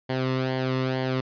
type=tone with flanger; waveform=sawtooth; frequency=130 Hz; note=C3; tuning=11 cents flat; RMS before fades=-26 dBFS; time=0.09-1.21 s; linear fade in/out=10 ms; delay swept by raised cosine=0.78 to 1.3 ms; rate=2.2 Hz; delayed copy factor=-0.65; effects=resampled to 11025 Hz